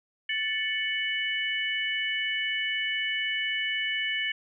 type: tone cluster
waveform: sine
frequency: 1759 / 2224 / 2970 Hz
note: A6 / C#7 / F#7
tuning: -1 / +5 / +6 cents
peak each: -31 dBFS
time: 0.29-4.32 s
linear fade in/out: 5 ms
effects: none